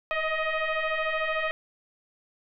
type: tone with frequency modulation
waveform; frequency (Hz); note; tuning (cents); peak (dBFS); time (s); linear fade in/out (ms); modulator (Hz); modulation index
sine; 622.3; D#5; 0; -25; 0.11-1.51; 0; 629; 3.2
effects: none